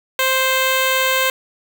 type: tone with notch filter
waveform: 5% pulse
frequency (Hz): 523.3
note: C5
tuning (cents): 0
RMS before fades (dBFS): -17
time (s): 0.19-1.3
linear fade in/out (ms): 2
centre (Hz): 5300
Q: 0.95
effects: 7-bit